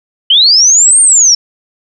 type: linear two-way sweep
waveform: sine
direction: up then down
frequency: 2960 to 8870 to 5320 Hz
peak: -3 dBFS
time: 0.3-1.35 s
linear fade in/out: 5 ms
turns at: 1.01 s
effects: none